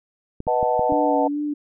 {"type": "clicks", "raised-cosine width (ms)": 3, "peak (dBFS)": -18, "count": 5, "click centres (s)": [0.404, 0.469, 0.629, 0.794, 0.923]}
{"type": "chord", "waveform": "sine", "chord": "B dominant seventh", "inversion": "none", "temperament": "equal", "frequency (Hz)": [493.9, 622.3, 740, 880], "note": ["B4", "D#5", "F#5", "A5"], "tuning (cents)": [0, 0, 0, 0], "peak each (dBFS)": -23, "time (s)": [0.47, 1.28], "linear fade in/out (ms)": 10}
{"type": "tone with vibrato", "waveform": "sine", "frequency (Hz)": 290, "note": "D4", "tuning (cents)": -22, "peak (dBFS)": -22, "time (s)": [0.89, 1.54], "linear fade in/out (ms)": 10, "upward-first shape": "sine", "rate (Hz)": 2.3, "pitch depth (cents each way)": 39}
{"effects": []}